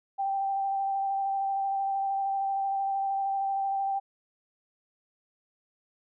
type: tone with vibrato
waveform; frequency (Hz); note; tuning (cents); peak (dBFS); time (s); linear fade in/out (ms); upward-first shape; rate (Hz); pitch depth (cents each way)
sine; 784; G5; 0; -26; 0.18-4; 20; square; 13; 11
effects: none